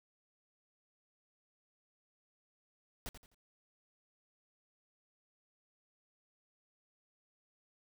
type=noise with echo; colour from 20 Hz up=pink; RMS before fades=-42 dBFS; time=3.06-3.09 s; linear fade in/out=0 ms; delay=85 ms; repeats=3; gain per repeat=-10 dB; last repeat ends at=3.345 s; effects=none